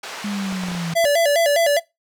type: band-pass noise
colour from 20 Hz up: pink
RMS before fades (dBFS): -33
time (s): 0.03-0.94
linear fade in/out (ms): 5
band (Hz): 660 to 6100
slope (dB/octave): 12
type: linear sweep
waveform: sine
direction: down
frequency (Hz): 207.7 to 163.4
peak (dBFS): -23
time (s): 0.24-0.94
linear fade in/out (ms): 5
type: clicks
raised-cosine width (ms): 1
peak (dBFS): -19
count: 6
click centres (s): 0.525 / 0.636 / 0.685 / 0.716 / 0.75 / 1.043
type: tone with vibrato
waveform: square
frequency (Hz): 622.3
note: D#5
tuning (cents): 0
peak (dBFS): -15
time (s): 0.95-1.8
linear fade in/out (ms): 20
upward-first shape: square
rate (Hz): 4.9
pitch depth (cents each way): 130
effects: noise-tail reverb RT60 0.2 s tail -22 dB re dry